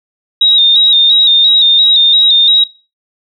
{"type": "tone with vibrato", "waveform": "sine", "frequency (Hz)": 3729, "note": "A#7", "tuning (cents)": 0, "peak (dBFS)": -4, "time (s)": [0.41, 2.64], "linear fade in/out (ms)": 5, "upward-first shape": "square", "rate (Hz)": 2.9, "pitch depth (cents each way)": 43, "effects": ["noise-tail reverb RT60 0.3 s tail -18 dB re dry"]}